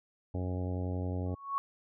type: harmonic tone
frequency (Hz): 91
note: F#2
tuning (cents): -28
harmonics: 1 / 2 / 3 / 4 / 5 / 6 / 7 / 8 / 9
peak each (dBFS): -33 / -41 / -40 / -46 / -45 / -47 / -48 / -54 / -51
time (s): 0.34-1.35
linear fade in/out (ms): 5
type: tone with exponential growth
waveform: sine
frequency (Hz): 1108.7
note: C#6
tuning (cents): 0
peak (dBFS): -26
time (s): 1.26-1.58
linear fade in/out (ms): 0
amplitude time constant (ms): 69
effects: none